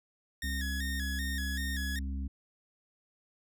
sawtooth tone with vibrato, 1760 Hz, A6, in tune, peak -33 dBFS, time 0.42-1.99 s, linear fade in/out 2 ms, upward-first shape square, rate 2.6 Hz, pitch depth 76 cents each way
harmonic tone, 67.6 Hz, C#2, 43 cents flat, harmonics 1 / 3 / 4, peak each -33 / -43 / -45 dBFS, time 0.43-2.28 s, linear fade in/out 10 ms
effects none

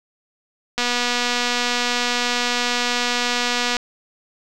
click train, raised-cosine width 0.2 ms, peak -4 dBFS, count 727, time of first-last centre 0.78-3.768 s, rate 243 Hz, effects none

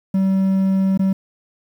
triangle tone with dropouts, 191.8 Hz, G3, 37 cents flat, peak -12 dBFS, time 0.14-1.13 s, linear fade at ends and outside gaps 5 ms, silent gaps 0.976-0.993 s, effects 8-bit

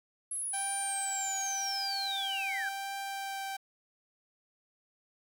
sine linear sweep, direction down, 11000 to 1506 Hz, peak -33 dBFS, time 0.31-2.69 s, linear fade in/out 5 ms
sawtooth tone with vibrato, 784 Hz, G5, in tune, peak -32 dBFS, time 0.53-3.57 s, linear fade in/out 10 ms, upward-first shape triangle, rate 0.92 Hz, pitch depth 10 cents each way
effects 10-bit

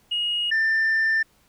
sine tone pair in turn, 2878 / 1785.5 Hz, F#7 / A6, -49 / +25 cents, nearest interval minor sixth, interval 826 cents, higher first, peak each -21 / -16 dBFS, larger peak second, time 0.11-0.51 / 0.51-1.23 s, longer second, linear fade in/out 10 ms, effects tanh soft clip ceiling -17 dBFS + pink hiss -61 dBFS RMS until 1.48 s

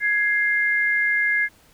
sine tone pair together, 1666.8 / 2100 Hz, G#6 / C7, +6 / +6 cents, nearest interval major third, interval 400 cents, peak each -20 / -21 dBFS, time 0-1.49 s, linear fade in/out 50 ms, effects pink hiss -55 dBFS RMS until 1.73 s

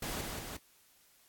pink noise with echo, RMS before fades -38 dBFS, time 0.02-0.21 s, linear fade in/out 5 ms, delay 180 ms, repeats 2, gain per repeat -3 dB, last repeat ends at 0.57 s, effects white hiss -65 dBFS RMS until 1.28 s + AAC 64 kbps

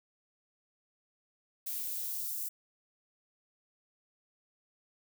violet noise with high-pass filter sweep, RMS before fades -37 dBFS, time 1.66-2.49 s, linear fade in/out 10 ms, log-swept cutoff 1500 to 6300 Hz, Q 0.81, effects none

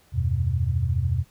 sine tone cluster, 80.6 / 94.5 / 125.3 Hz, E2 / F#2 / B2, -38 / +37 / +25 cents, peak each -25 dBFS, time 0.12-1.25 s, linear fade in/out 50 ms, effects pink hiss -59 dBFS RMS until 1.3 s

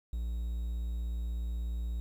triangle tone, 58.27 Hz, A#1, in tune, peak -30 dBFS, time 0.13-2 s, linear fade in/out 0 ms, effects 10-bit

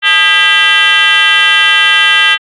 sine tone with frequency modulation, 2349 Hz, D7, in tune, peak -3 dBFS, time 0.02-2.38 s, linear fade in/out 50 ms, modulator 368 Hz, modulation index 2.7, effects tanh soft clip ceiling -2 dBFS + AAC 64 kbps

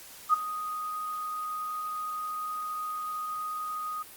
sine tone with ADSR envelope, 1244.5 Hz, D#6, in tune, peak -16 dBFS, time 0.29-4.03 s, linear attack 44 ms, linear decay 13 ms, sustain -15 dB, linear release 12 ms, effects white hiss -48 dBFS RMS until 4.16 s + Opus 48 kbps

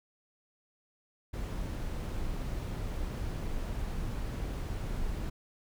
brown noise, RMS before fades -35 dBFS, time 1.33-5.3 s, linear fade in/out 10 ms, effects none

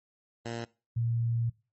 10% pulse / sine tone pair in turn, 116.54 / 116.54 Hz, A#2 / A#2, 0 / 0 cents, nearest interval unison, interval 0 cents, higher neither, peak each -26 dBFS, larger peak neither, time 0.45-0.65 / 0.96-1.5 s, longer second, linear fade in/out 10 ms, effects noise-tail reverb RT60 0.3 s tail -21 dB re dry + MP3 32 kbps

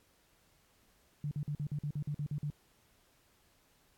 sine tone bursts, 146.83 Hz, D3, in tune, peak -33 dBFS, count 11, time 1.24-2.502 s, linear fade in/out 2 ms, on 72 ms, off 47 ms, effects pink hiss -69 dBFS RMS until 3.97 s + AAC 64 kbps

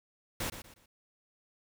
pink noise with echo, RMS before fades -35 dBFS, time 0.4-0.5 s, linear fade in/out 5 ms, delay 120 ms, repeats 3, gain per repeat -10 dB, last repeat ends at 0.86 s, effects none

